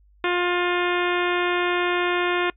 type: harmonic tone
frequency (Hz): 354.1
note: F4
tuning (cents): +24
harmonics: 1 / 2 / 3 / 4 / 5 / 6 / 7 / 8 / 9 / 10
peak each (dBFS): -23 / -30 / -28 / -29 / -30 / -32 / -31 / -36 / -38 / -37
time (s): 0.24-2.5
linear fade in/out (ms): 2
effects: noise-tail reverb RT60 0.1 s tail -23 dB re dry + added 50 Hz sine -53 dBFS peak until 2.56 s